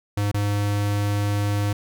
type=tone with dropouts; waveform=square; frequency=102.4 Hz; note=G#2; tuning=24 cents flat; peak=-21 dBFS; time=0.17-1.73 s; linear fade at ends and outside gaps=5 ms; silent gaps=0.316-0.342 s; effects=none